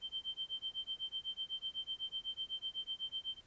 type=tone with tremolo; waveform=sine; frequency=3122 Hz; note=G7; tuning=8 cents flat; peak=-36 dBFS; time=0.01-3.41 s; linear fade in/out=50 ms; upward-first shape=sine; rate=8 Hz; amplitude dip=100%; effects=pink hiss -67 dBFS RMS until 3.46 s + resampled to 16000 Hz